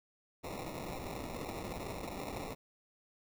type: noise with sample-and-hold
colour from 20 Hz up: blue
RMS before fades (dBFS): -42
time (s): 0.43-2.55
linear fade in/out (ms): 20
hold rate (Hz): 1575
effects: none